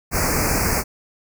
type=band-stop noise; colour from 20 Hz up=pink; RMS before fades=-20 dBFS; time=0.11-0.84 s; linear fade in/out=50 ms; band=2500 to 4600 Hz; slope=96 dB/octave; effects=none